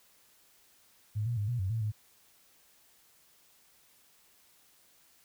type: tone with pitch steps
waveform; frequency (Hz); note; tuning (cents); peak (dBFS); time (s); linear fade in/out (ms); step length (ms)
sine; 106.1 / 119.1 / 103 / 121.4 / 94.5 / 113.1 / 106.6; G#2 / A#2 / G#2 / B2 / F#2 / A2 / G#2; +38 / +38 / -14 / -29 / +37 / +48 / +46; -29; 1.15-1.92; 20; 110
effects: white hiss -64 dBFS RMS until 5.24 s